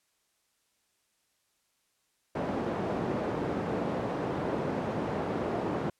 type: band-pass noise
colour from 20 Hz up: white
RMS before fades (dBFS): -32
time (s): 2.35-5.9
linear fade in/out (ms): 5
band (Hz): 120 to 550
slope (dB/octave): 12
effects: white hiss -74 dBFS RMS until 5.99 s + low-pass 11000 Hz 12 dB/octave